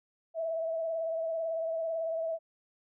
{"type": "tone with vibrato", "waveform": "sine", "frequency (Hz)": 653, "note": "E5", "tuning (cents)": -17, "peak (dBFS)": -30, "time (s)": [0.34, 2.39], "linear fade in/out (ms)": 50, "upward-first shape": "triangle", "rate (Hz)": 18, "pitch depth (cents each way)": 41, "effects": []}